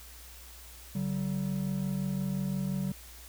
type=tone pair together; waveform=triangle; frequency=144.9 / 190.65 Hz; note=D3 / G3; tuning=-23 / -48 cents; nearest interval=perfect fourth; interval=475 cents; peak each=-32 / -29 dBFS; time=0.95-2.92 s; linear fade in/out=5 ms; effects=added 60 Hz sine -50 dBFS peak until 3.28 s + white hiss -51 dBFS RMS until 3.28 s